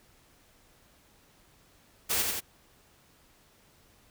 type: noise with echo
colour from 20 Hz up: white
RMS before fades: -28 dBFS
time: 2.09-2.23 s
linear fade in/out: 20 ms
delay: 89 ms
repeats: 2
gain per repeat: -3 dB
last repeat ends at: 2.408 s
effects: pink hiss -62 dBFS RMS until 4.1 s